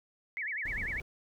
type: tone with vibrato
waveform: sine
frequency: 1975.5 Hz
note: B6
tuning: in tune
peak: -33 dBFS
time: 0.37-1 s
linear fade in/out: 0 ms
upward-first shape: sine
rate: 10 Hz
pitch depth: 270 cents each way
type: noise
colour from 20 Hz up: brown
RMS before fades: -42 dBFS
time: 0.65-1.02 s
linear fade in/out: 5 ms
effects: none